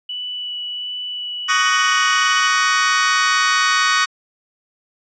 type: tone with vibrato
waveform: sine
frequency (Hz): 2960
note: F#7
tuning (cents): 0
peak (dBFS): -24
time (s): 0.09-2.5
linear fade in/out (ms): 5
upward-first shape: sine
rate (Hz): 1.4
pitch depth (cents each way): 8
type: chord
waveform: sawtooth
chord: D# minor seventh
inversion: third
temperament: just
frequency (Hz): 1120.1 / 1244.5 / 1493.4 / 1866.8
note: C#6 / D#6 / F#6 / A#6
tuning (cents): +18 / 0 / +16 / +2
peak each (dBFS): -16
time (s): 1.48-4.06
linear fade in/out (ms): 20
effects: resampled to 16000 Hz